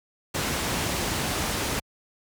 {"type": "low-pass noise", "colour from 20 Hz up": "pink", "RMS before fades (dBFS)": -27, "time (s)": [0.34, 1.8], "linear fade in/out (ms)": 10, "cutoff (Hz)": 12000, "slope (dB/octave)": 12, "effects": ["high-pass 60 Hz 12 dB/octave"]}